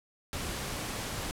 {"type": "noise", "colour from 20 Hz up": "pink", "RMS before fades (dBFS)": -36, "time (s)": [0.33, 1.31], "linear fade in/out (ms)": 0, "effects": ["low-pass 12000 Hz 12 dB/octave"]}